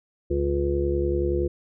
harmonic tone, 70.6 Hz, C#2, 32 cents sharp, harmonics 1 / 2 / 3 / 5 / 6 / 7, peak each -26 / -34 / -36 / -24 / -35 / -30 dBFS, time 0.3-1.48 s, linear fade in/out 10 ms, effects none

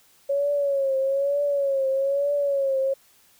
sine tone with vibrato, 554.4 Hz, C#5, in tune, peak -20 dBFS, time 0.29-2.94 s, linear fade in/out 10 ms, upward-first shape triangle, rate 1.1 Hz, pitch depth 76 cents each way, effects white hiss -58 dBFS RMS until 3.39 s

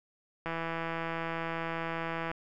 click train, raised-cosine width 0.5 ms, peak -20 dBFS, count 307, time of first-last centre 0.46-2.315 s, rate 165 Hz, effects none

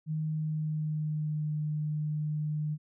sine tone with pitch glide, 155.7 to 151.71 Hz, D#3 to D#3, +2 to -43 cents, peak -29 dBFS, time 0.06-2.78 s, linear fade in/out 50 ms, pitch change -45 cents, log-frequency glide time 0.27-1.53 s, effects none

